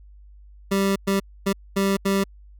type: tone bursts at uneven times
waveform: 25% pulse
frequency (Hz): 196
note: G3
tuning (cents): 0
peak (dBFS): -15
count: 5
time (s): 0.71-0.96 / 1.07-1.2 / 1.46-1.53 / 1.76-1.97 / 2.05-2.24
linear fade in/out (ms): 10
effects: added 50 Hz sine -44 dBFS peak until 2.59 s